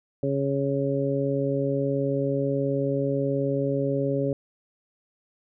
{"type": "harmonic tone", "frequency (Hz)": 138.59, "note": "C#3", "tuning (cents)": 0, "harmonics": [1, 2, 3, 4], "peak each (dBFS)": [-28, -28, -28, -28], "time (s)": [0.23, 4.33], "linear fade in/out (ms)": 2, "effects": []}